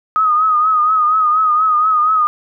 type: tone with vibrato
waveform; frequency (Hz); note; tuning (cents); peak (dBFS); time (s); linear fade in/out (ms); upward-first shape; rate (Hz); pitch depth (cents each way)
sine; 1252; D#6; +10; -10; 0.16-2.27; 0; triangle; 4.2; 68
effects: none